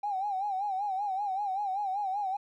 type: tone with vibrato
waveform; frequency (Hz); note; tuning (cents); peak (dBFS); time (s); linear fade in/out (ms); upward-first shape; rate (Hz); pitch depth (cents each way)
triangle; 790; G5; +13; -25; 0.03-2.37; 10; sine; 5.2; 100
effects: tanh soft clip ceiling -27 dBFS